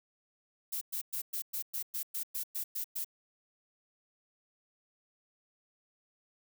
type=noise bursts; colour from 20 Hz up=violet; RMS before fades=-36 dBFS; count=12; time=0.72-3.046 s; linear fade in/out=10 ms; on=93 ms; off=110 ms; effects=none